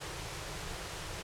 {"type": "band-stop noise", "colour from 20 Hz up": "pink", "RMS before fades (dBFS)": -41, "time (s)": [0, 1.23], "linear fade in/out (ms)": 20, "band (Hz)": [190, 300], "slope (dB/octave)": 96, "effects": ["low-pass 9000 Hz 12 dB/octave"]}